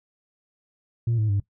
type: tone with pitch steps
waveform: sine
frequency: 116.54 / 108.11 / 100.29 Hz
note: A#2 / A2 / G2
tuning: 0 / -30 / +40 cents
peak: -18 dBFS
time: 1.07-1.4 s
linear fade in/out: 5 ms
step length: 110 ms
effects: noise-tail reverb RT60 0.1 s tail -19 dB re dry + tanh soft clip ceiling -18 dBFS